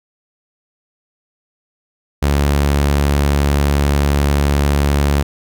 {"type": "tone", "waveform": "sawtooth", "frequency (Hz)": 71.4, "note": "D2", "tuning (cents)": -48, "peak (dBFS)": -8, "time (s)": [2.22, 5.23], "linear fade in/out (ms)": 10, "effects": []}